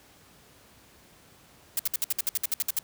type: noise bursts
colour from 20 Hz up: blue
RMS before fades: -26 dBFS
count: 13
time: 1.77-2.789 s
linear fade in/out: 2 ms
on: 23 ms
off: 60 ms
effects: pink hiss -56 dBFS RMS until 2.83 s + high-pass 60 Hz 12 dB/octave